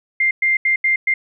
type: tone bursts at uneven times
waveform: sine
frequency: 2099 Hz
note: C7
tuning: 5 cents sharp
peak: -13 dBFS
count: 5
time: 0.2-0.31 / 0.42-0.57 / 0.65-0.76 / 0.84-0.96 / 1.07-1.14 s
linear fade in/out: 5 ms
effects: none